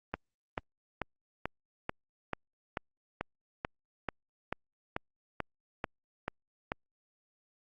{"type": "click train", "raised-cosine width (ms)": 0.5, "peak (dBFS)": -17, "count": 16, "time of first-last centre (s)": [0.14, 6.719], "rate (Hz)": 2.28, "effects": ["Opus 32 kbps"]}